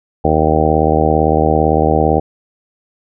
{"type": "harmonic tone", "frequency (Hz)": 77.78, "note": "D#2", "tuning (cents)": 0, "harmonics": [1, 2, 3, 4, 5, 6, 7, 8, 9, 10], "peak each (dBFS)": [-18, -19, -21, -19, -20, -17, -20, -21, -21, -17], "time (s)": [0.24, 2.2], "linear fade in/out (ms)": 10, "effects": []}